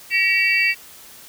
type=tone cluster; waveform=sine; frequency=1917 / 2291 / 2705 / 4637 Hz; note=A#6 / D7 / E7 / D8; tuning=+48 / -44 / +44 / -23 cents; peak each=-21 / -19 / -19 / -27 dBFS; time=0.1-0.75 s; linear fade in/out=50 ms; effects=white hiss -43 dBFS RMS until 1.28 s